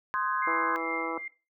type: chord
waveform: sine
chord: Ab dominant seventh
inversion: first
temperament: equal with one note detuned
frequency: 1046.5 / 1244.5 / 1515.4 / 1661.2 Hz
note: C6 / Eb6 / Gb6 / Ab6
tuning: 0 / 0 / +41 / 0 cents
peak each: -29 / -34 / -35 / -34 dBFS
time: 0.14-0.76 s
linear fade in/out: 0 ms
type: tone with tremolo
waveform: sine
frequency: 2100 Hz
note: C7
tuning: 6 cents sharp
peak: -31 dBFS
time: 0.42-1.28 s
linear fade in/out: 5 ms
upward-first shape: triangle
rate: 2.4 Hz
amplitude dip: 75%
type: harmonic tone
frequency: 164.81 Hz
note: E3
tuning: in tune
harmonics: 2 / 3 / 4 / 5 / 6 / 7 / 8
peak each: -36 / -36 / -41 / -40 / -39 / -38 / -39 dBFS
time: 0.47-1.18 s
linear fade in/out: 2 ms
effects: noise-tail reverb RT60 0.3 s tail -18 dB re dry

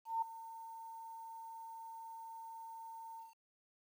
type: tone with ADSR envelope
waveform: sine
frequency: 906 Hz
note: A#5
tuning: 50 cents flat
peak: -31 dBFS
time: 0.05-3.35 s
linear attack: 170 ms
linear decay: 5 ms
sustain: -16 dB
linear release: 160 ms
effects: 11-bit

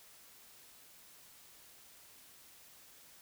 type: silence
effects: white hiss -59 dBFS RMS until 3.21 s

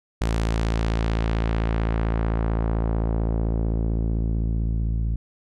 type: tone with low-pass filter sweep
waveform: sawtooth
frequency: 55.7 Hz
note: A1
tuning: 22 cents sharp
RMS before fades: -23 dBFS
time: 0.21-5.16 s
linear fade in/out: 5 ms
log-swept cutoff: 9100 to 140 Hz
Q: 0.8
effects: none

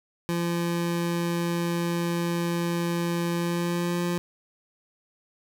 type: tone with pitch glide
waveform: 25% pulse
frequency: 171.3 to 174.5 Hz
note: F3 to F3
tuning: -33 to -1 cents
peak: -21 dBFS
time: 0.29-4.18 s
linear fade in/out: 0 ms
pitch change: +32 cents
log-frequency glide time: 3.35-4.03 s
effects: none

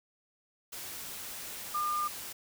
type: tone in noise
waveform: sine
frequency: 1206 Hz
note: D6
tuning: 46 cents sharp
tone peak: -29 dBFS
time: 1.74-2.08 s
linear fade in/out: 10 ms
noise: white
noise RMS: -42 dBFS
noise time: 0.72-2.33 s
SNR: +10 dB
effects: none

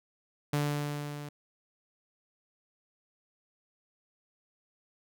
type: tone with level ramp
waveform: sawtooth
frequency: 146.3 Hz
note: D3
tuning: 6 cents flat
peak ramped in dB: -22 to -36 dBFS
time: 0.53-1.29 s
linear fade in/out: 5 ms
effects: none

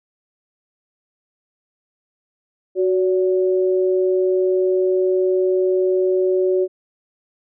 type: tone pair together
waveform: sine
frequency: 370.8 / 570 Hz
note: F#4 / C#5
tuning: +4 / +48 cents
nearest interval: perfect fifth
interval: 744 cents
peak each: -15 / -23 dBFS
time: 2.75-6.68 s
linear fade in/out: 50 ms
effects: none

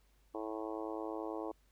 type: harmonic tone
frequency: 109.2 Hz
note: A2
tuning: 13 cents flat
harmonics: 3 / 4 / 5 / 6 / 7 / 8 / 9 / 10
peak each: -42 / -44 / -46 / -48 / -49 / -50 / -51 / -52 dBFS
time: 0.34-1.52 s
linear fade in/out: 10 ms
effects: added 50 Hz sine -67 dBFS peak until 1.71 s + pink hiss -74 dBFS RMS until 1.71 s

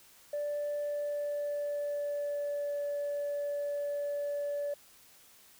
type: tone with pitch glide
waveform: sine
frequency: 585 to 576.9 Hz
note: D5 to D5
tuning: -7 to -31 cents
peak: -30 dBFS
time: 0.33-4.74 s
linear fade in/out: 5 ms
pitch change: -24 cents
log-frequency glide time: 0.73-2.78 s
effects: tanh soft clip ceiling -29 dBFS + white hiss -59 dBFS RMS until 5.59 s

